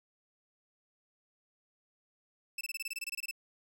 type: tone bursts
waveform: sawtooth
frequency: 2637 Hz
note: E7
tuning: in tune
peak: -32 dBFS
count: 14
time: 2.58-3.312 s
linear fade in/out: 5 ms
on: 30 ms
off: 24 ms
effects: none